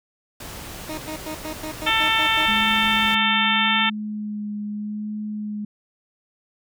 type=noise; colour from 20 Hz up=pink; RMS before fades=-36 dBFS; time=0.4-3.15 s; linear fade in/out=5 ms
type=tone bursts; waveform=20% pulse; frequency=311.1 Hz; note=D#4; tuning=in tune; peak=-24 dBFS; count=9; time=0.89-2.457 s; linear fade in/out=5 ms; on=87 ms; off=98 ms
type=harmonic tone; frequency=445.6 Hz; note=A4; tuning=22 cents sharp; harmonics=2 / 3 / 4 / 5 / 6 / 7 / 8; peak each=-25 / -25 / -25 / -25 / -25 / -25 / -25 dBFS; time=1.86-3.9 s; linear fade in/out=10 ms
type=tone with vibrato; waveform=sine; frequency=210 Hz; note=G#3; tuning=19 cents sharp; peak=-26 dBFS; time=2.48-5.65 s; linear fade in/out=5 ms; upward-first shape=sine; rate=0.83 Hz; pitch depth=16 cents each way
effects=none